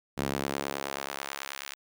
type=tone with high-pass filter sweep; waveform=sawtooth; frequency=69.3 Hz; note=C#2; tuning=in tune; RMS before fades=-35 dBFS; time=0.17-1.75 s; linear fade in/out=20 ms; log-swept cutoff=170 to 2000 Hz; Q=0.74; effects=none